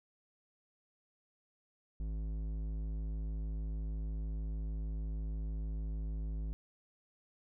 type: tone with low-pass filter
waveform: square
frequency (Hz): 53.2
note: G#1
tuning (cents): +42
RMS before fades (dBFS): -38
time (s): 2-6.53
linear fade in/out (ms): 0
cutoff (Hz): 250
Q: 0.53
effects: none